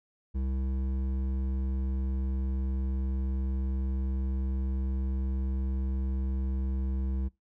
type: tone with hard clipping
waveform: triangle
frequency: 65.7 Hz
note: C2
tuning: 8 cents sharp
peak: -30 dBFS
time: 0.34-7.29 s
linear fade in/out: 20 ms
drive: 14 dB
effects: noise-tail reverb RT60 0.2 s tail -22 dB re dry